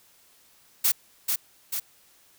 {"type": "noise with echo", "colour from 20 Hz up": "blue", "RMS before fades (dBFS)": -21, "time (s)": [0.84, 0.92], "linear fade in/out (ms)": 10, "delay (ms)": 440, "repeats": 2, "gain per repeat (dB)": -4, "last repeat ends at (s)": 1.8, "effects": ["white hiss -59 dBFS RMS until 2.38 s"]}